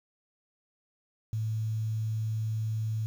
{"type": "tone with quantisation", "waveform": "sine", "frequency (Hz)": 110, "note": "A2", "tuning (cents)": 0, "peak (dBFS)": -28, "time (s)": [1.33, 3.06], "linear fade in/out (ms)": 0, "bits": 9, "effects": []}